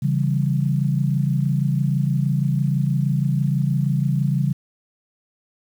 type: chord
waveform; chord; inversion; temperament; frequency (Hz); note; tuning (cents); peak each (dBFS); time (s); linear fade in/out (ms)
sine; C# diminished; none; equal; 138.59 / 164.81 / 196; C#3 / E3 / G3; 0 / 0 / 0; -19 / -23 / -25; 0.02-4.53; 10
effects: 8-bit